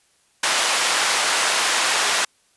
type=band-pass noise; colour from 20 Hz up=pink; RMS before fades=-20 dBFS; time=0.43-2.25 s; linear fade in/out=5 ms; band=860 to 10000 Hz; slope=12 dB/octave; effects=white hiss -61 dBFS RMS until 2.56 s + resampled to 24000 Hz